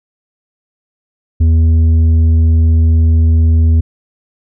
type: tone with tanh clipping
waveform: sine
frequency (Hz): 81.1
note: E2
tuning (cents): -28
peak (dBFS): -7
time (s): 1.4-3.81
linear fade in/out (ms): 10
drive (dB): 6
effects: none